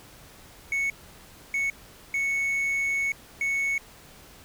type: tone bursts at uneven times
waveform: triangle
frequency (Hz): 2212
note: C#7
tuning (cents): -4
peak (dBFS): -22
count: 4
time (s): 0.72-0.9 / 1.54-1.7 / 2.14-3.12 / 3.41-3.78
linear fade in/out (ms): 2
effects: pink hiss -50 dBFS RMS until 4.44 s